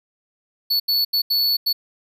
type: tone bursts at uneven times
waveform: square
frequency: 4435 Hz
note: C#8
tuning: in tune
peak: -17 dBFS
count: 5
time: 0.7-0.8 / 0.88-1.05 / 1.13-1.22 / 1.3-1.57 / 1.66-1.73 s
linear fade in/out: 10 ms
effects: none